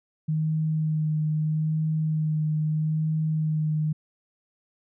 sine tone with vibrato, 155.5 Hz, D#3, 1 cent flat, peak -22 dBFS, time 0.28-3.93 s, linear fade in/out 10 ms, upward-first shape sine, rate 0.78 Hz, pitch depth 17 cents each way, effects none

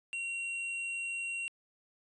sine tone with tanh clipping, 2746 Hz, F7, 30 cents flat, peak -36 dBFS, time 0.13-1.48 s, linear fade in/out 0 ms, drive 9 dB, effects resampled to 22050 Hz

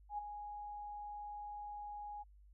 sine tone with ADSR envelope, 829 Hz, G#5, 3 cents flat, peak -36 dBFS, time 0.09-2.24 s, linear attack 93 ms, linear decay 11 ms, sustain -8 dB, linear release 26 ms, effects added 50 Hz sine -59 dBFS peak until 2.53 s

